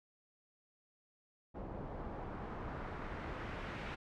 pink noise with low-pass filter sweep, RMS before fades -44 dBFS, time 1.54-3.96 s, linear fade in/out 20 ms, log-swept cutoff 700 to 2400 Hz, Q 1.1, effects none

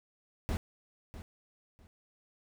brown noise with echo, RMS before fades -32 dBFS, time 0.49-0.57 s, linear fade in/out 0 ms, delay 650 ms, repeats 2, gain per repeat -13 dB, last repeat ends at 1.87 s, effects none

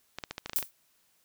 clicks, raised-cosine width 0.2 ms, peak -18 dBFS, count 9, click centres 0.186 / 0.238 / 0.31 / 0.381 / 0.46 / 0.496 / 0.533 / 0.587 / 0.627 s
violet noise with exponential decay, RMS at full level -24 dBFS, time 0.56-0.71 s, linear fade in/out 0 ms, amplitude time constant 32 ms
effects white hiss -69 dBFS RMS until 1.24 s

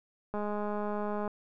click train, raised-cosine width 1 ms, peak -22 dBFS, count 196, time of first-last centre 0.34-1.278 s, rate 208 Hz, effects none

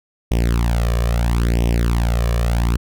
sawtooth tone with flanger, 58.27 Hz, A#1, in tune, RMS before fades -17 dBFS, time 0.31-2.77 s, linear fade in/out 5 ms, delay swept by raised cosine 0.34 to 1.74 ms, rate 0.75 Hz, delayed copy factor +0.85, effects none

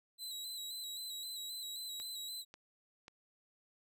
sawtooth tone with vibrato, 3951 Hz, B7, in tune, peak -39 dBFS, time 0.18-2.45 s, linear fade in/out 50 ms, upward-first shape square, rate 3.8 Hz, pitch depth 38 cents each way
click train, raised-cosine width 0.2 ms, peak -34 dBFS, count 3, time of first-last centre 2-3.081 s, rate 1.85 Hz
effects none

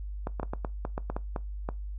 clicks, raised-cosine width 1 ms, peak -18 dBFS, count 11, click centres 0.271 / 0.398 / 0.431 / 0.535 / 0.648 / 0.851 / 0.979 / 1.1 / 1.165 / 1.362 / 1.689 s, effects noise-tail reverb RT60 0.2 s tail -20 dB re dry + added 50 Hz sine -34 dBFS peak until 1.98 s

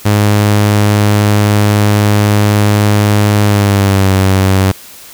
sawtooth tone with pitch glide, 103.83 to 95.76 Hz, G#2 to G2, 0 to -40 cents, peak -3 dBFS, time 0.05-4.72 s, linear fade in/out 10 ms, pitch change -140 cents, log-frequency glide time 3.43-4.12 s, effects white hiss -34 dBFS RMS until 5.13 s

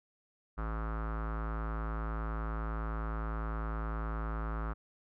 square tone with low-pass filter, 54.9 Hz, A1, 3 cents flat, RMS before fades -36 dBFS, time 0.57-4.74 s, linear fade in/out 20 ms, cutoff 1300 Hz, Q 5, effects none

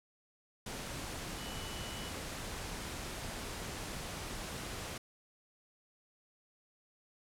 sine tone in noise, 2960 Hz, F#7, in tune, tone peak -49 dBFS, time 1.38-2.1 s, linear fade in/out 5 ms, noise pink, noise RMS -42 dBFS, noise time 0.66-4.98 s, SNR -10 dB, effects low-pass 11000 Hz 12 dB/octave

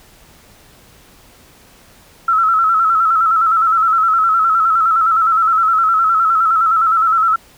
sine tone with vibrato, 1318.5 Hz, E6, in tune, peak -10 dBFS, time 2.28-7.36 s, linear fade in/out 5 ms, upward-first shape square, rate 9.7 Hz, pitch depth 48 cents each way, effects pink hiss -46 dBFS RMS until 7.57 s

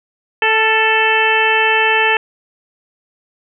harmonic tone with a mistuned harmonic, 440 Hz, A4, in tune, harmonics 1 / 2 / 3 / 4 / 5 / 6 / 7, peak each -19 / -17 / -24 / -16 / -22 / -16 / -23 dBFS, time 0.42-2.17 s, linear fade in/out 2 ms, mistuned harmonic 3, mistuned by +29 cents, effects none

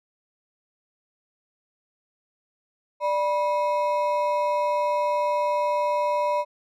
triangle ring-modulated tone, 784 Hz, G5, in tune, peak -16 dBFS, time 3-6.45 s, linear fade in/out 50 ms, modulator 193 Hz, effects none

